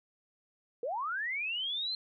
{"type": "linear sweep", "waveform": "sine", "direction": "up", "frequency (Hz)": [444.6, 4186], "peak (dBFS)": -32, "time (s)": [0.83, 1.95], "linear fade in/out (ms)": 2, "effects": []}